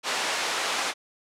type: band-pass noise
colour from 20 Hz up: pink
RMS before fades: -28 dBFS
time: 0.03-0.94 s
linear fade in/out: 50 ms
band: 660 to 7000 Hz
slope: 12 dB/octave
effects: low-pass 11000 Hz 12 dB/octave